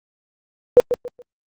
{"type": "tone with echo", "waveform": "sine", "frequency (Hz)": 490, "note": "B4", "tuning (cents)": -14, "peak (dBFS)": -4, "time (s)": [0.77, 0.8], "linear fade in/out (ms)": 0, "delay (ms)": 140, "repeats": 3, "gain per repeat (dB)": -11, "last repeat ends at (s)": 1.22, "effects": ["Opus 32 kbps"]}